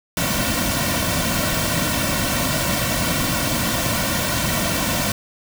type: noise with comb filter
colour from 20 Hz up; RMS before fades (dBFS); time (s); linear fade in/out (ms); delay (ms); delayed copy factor
pink; -21; 0.17-5.12; 2; 2.4; -0.8
effects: none